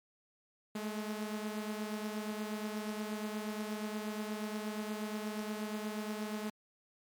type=beating tone pair; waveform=sawtooth; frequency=211.2 / 219.6 Hz; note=G#3 / A3; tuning=+29 / -3 cents; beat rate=8.4 Hz; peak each=-34 / -39 dBFS; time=0.75-6.5 s; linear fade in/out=5 ms; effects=MP3 96 kbps